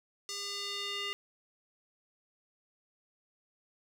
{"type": "tone with band-pass filter sweep", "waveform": "square", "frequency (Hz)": 403, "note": "G4", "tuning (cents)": 48, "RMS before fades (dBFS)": -38, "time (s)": [0.29, 1.13], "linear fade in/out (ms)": 0, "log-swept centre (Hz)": [5600, 2800], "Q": 2.2, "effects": ["11-bit"]}